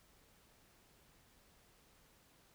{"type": "silence", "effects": ["pink hiss -68 dBFS RMS until 2.54 s"]}